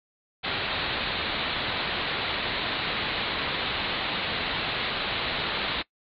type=low-pass noise; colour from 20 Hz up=white; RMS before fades=-29 dBFS; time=0.43-5.83 s; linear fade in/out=20 ms; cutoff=4200 Hz; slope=96 dB/octave; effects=noise-tail reverb RT60 0.1 s tail -22 dB re dry + MP3 48 kbps